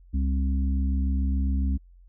harmonic tone, 67.1 Hz, C2, 44 cents sharp, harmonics 1 / 3 / 4, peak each -22 / -32 / -34 dBFS, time 0.13-1.78 s, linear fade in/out 20 ms, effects added 44 Hz sine -49 dBFS peak until 2.08 s

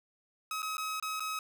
sawtooth tone with dropouts, 1275 Hz, D#6, 42 cents sharp, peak -30 dBFS, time 0.51-1.39 s, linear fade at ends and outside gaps 2 ms, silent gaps 0.621-0.628 / 0.77-0.78 / 0.999-1.025 / 1.197-1.204 s, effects none

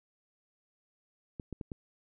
clicks, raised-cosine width 3 ms, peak -26 dBFS, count 4, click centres 1.398 / 1.527 / 1.612 / 1.718 s, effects none

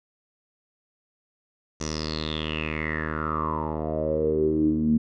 10% pulse tone with low-pass filter sweep, 77.78 Hz, D#2, in tune, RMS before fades -26 dBFS, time 1.8-4.98 s, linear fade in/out 10 ms, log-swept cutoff 6200 to 220 Hz, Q 9.1, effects none

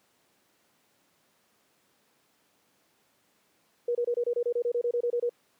sine tone bursts, 479.6 Hz, A#4, 49 cents sharp, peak -24 dBFS, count 15, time 3.88-5.294 s, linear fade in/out 5 ms, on 70 ms, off 26 ms, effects pink hiss -68 dBFS RMS until 5.59 s + high-pass 200 Hz 12 dB/octave

